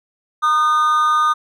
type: tone with amplitude modulation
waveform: triangle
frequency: 1224 Hz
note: D#6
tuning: 29 cents flat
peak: -8 dBFS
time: 0.42-1.34 s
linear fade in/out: 20 ms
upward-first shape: sine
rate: 294 Hz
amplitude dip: 60%
effects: none